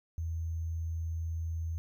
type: tone with sample-and-hold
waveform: sine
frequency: 82 Hz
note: E2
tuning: 9 cents flat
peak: -32 dBFS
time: 0.18-1.78 s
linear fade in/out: 0 ms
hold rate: 6300 Hz
effects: none